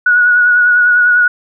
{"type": "tone with vibrato", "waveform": "sine", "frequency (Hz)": 1460, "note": "F#6", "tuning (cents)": -24, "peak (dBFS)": -6, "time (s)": [0.06, 1.28], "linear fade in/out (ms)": 5, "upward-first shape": "triangle", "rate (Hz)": 10, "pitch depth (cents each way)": 29, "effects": []}